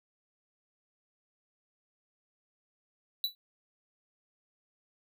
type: tone with exponential decay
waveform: square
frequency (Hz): 3951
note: B7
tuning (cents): 0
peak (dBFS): -25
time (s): 3.24-3.35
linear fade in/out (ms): 1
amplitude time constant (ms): 23
effects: none